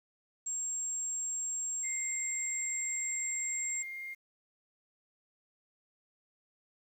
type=tone; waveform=sine; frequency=7530 Hz; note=A#8; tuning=16 cents sharp; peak=-33 dBFS; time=0.46-3.83 s; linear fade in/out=10 ms
type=tone with pitch glide; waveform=sine; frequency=2104 to 2119 Hz; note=C7 to C7; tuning=+9 to +21 cents; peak=-39 dBFS; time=1.83-4.15 s; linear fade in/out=20 ms; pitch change=+12 cents; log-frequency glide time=3.27-3.97 s
effects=10-bit